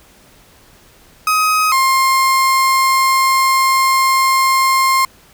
35% pulse tone pair in turn, 1261 / 1060.4 Hz, D#6 / C6, +23 / +23 cents, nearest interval minor third, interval 300 cents, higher first, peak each -10 / -9 dBFS, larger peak second, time 1.27-1.72 / 1.72-5.05 s, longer second, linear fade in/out 2 ms, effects pink hiss -47 dBFS RMS until 5.33 s

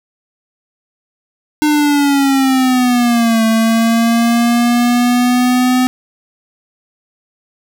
square linear two-way sweep, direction down then up, 302.9 to 222.8 to 254.2 Hz, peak -10 dBFS, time 1.62-5.87 s, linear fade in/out 0 ms, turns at 3.44 s, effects 7-bit

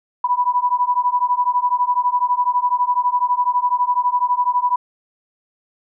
sine beating tone pair, 980 / 992 Hz, B5 / B5, -14 / +7 cents, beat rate 12 Hz, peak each -18 dBFS, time 0.24-4.76 s, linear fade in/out 5 ms, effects none

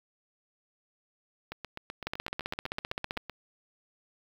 two click trains, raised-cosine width 0.3 ms, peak -16 / -22 dBFS, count 18 / 15, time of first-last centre 2.07-3.174 / 1.52-3.297 s, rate 15.4 / 7.88 Hz, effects 7-bit

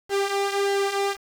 sawtooth tone with flanger, 397.9 Hz, G4, 26 cents sharp, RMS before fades -24 dBFS, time 0.09-1.17 s, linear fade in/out 50 ms, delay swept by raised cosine 0.8 to 3.2 ms, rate 1.6 Hz, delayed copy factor -0.6, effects low-pass 9000 Hz 12 dB/octave + 7-bit

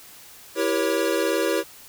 square chord, E diminished seventh, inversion none, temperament equal with one note detuned, 329.6 / 392 / 477.6 / 554.4 Hz, E4 / G4 / Bb4 / Db5, 0 / 0 / +42 / 0 cents, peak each -27 dBFS, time 0.55-1.64 s, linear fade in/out 50 ms, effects white hiss -46 dBFS RMS until 1.88 s

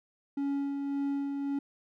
triangle tone with tremolo, 280 Hz, C#4, 18 cents sharp, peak -26 dBFS, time 0.37-1.59 s, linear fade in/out 5 ms, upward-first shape sine, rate 1.8 Hz, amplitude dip 35%, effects none

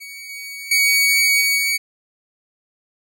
sawtooth tone with level steps, 2249 Hz, C#7, 24 cents sharp, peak -30 / -27 / -10 / -12 / -14 dBFS, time 0-1.78 s, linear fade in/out 20 ms, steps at 0.29 / 0.71 / 1.41 / 1.58 s, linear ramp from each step 5 ms, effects none

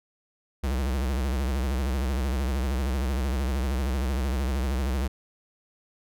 square tone with vibrato, 65.9 Hz, C2, 13 cents sharp, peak -25 dBFS, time 0.63-5.08 s, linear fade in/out 10 ms, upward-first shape sine, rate 13 Hz, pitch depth 140 cents each way, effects none

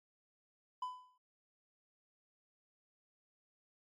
triangle tone with exponential decay, 1003 Hz, B5, 26 cents sharp, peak -33 dBFS, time 0.82-1.18 s, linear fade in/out 5 ms, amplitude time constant 77 ms, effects MP3 48 kbps

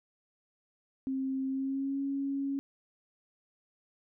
sine tone with pitch glide, 265.9 to 276.2 Hz, C4 to C#4, +28 to -6 cents, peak -30 dBFS, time 1.07-2.59 s, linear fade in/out 0 ms, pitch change +66 cents, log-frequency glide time 1.48-2.01 s, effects none

